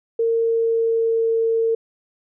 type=tone with pitch glide; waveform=sine; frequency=457.9 to 453.7 Hz; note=A#4 to A#4; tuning=-31 to -47 cents; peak=-16 dBFS; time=0.19-1.75 s; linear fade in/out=5 ms; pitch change=-16 cents; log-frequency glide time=0.34-1.34 s; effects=none